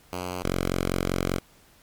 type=tone pair in turn; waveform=5% pulse; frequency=90.2 / 45.1 Hz; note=F#2 / F#1; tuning=-44 / -44 cents; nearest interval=octave; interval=1200 cents; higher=first; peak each=-19 / -13 dBFS; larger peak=second; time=0.12-0.43 / 0.43-1.39 s; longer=second; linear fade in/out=10 ms; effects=pink hiss -57 dBFS RMS until 1.82 s + MP3 96 kbps